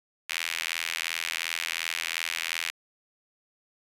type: tone with high-pass filter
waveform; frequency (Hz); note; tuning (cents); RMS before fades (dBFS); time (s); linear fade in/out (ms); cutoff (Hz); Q
sawtooth; 82.8; E2; +8; -32; 0.29-2.71; 10; 2300; 2.1
effects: resampled to 32000 Hz